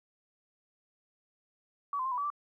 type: tone with pitch steps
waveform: sine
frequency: 1138 / 1029 / 1058 / 989 / 1145 / 1170 Hz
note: C#6 / C6 / C6 / B5 / D6 / D6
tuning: +45 / -29 / +19 / +2 / -44 / -7 cents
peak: -30 dBFS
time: 1.93-2.302 s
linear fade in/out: 2 ms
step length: 62 ms
effects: 12-bit